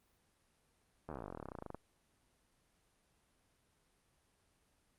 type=slowing click train; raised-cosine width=1 ms; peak=-30 dBFS; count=28; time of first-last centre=1.09-1.746 s; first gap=12 ms; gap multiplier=1.05; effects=pink hiss -75 dBFS RMS until 4.98 s + Opus 32 kbps